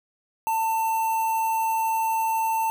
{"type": "tone with notch filter", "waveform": "square", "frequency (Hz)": 894, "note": "A5", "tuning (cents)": 27, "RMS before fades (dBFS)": -24, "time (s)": [0.47, 2.7], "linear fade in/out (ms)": 0, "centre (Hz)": 4200, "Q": 0.53, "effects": []}